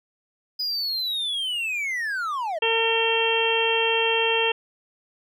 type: linear sweep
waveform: triangle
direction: down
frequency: 4992 to 594 Hz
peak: -23 dBFS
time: 0.59-2.59 s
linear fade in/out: 10 ms
type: harmonic tone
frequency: 454.1 Hz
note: A#4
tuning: 45 cents flat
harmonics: 1 / 2 / 3 / 4 / 5 / 6 / 7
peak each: -24 / -27 / -36 / -32 / -36 / -24 / -26 dBFS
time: 2.62-4.52 s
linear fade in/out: 5 ms
effects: none